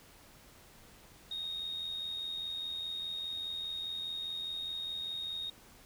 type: tone with amplitude modulation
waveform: sine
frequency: 3727 Hz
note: A#7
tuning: 1 cent flat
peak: -33 dBFS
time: 1.31-5.5 s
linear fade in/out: 5 ms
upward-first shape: sine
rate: 84.9 Hz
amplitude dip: 50%
effects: tanh soft clip ceiling -31 dBFS + pink hiss -58 dBFS RMS until 5.85 s